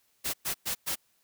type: noise bursts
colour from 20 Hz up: white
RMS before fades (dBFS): -31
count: 4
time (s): 0.24-0.958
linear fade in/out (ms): 20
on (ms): 97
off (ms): 110
effects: white hiss -70 dBFS RMS until 1.23 s